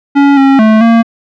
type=tone with pitch steps; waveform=square; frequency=281.4 / 272.1 / 218.1 / 229.7 Hz; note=C#4 / C#4 / A3 / A#3; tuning=+26 / -32 / -15 / -25 cents; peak=-4 dBFS; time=0.15-1.03 s; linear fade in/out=20 ms; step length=220 ms; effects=low-pass 2000 Hz 12 dB/octave